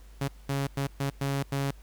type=tone bursts at uneven times; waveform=sawtooth; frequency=138.59 Hz; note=C#3; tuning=in tune; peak=-23 dBFS; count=6; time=0.21-0.28 / 0.49-0.67 / 0.77-0.87 / 1-1.1 / 1.21-1.43 / 1.52-1.71 s; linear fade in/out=5 ms; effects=added 50 Hz sine -47 dBFS peak until 1.82 s + pink hiss -60 dBFS RMS until 1.82 s